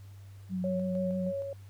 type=tone with vibrato; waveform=sine; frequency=184.6 Hz; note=F#3; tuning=4 cents flat; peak=-30 dBFS; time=0.49-1.33 s; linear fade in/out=50 ms; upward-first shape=triangle; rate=6.3 Hz; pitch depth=32 cents each way
type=tone with tremolo; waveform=sine; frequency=554.4 Hz; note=C#5; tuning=in tune; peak=-31 dBFS; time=0.64-1.53 s; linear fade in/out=2 ms; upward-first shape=square; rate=3.2 Hz; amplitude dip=35%
effects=added 98 Hz sine -46 dBFS peak until 1.69 s + pink hiss -63 dBFS RMS until 1.69 s